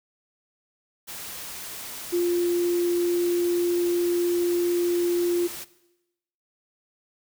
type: tone in noise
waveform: sine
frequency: 349.2 Hz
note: F4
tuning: in tune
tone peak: -20 dBFS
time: 2.12-5.48 s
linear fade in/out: 20 ms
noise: white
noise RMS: -37 dBFS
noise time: 1.07-5.65 s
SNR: +14 dB
effects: noise-tail reverb RT60 0.9 s tail -18 dB re dry